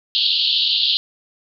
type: band-pass noise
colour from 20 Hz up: white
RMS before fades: -18 dBFS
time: 0.15-0.97 s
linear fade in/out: 0 ms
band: 2900 to 4500 Hz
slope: 96 dB/octave
effects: none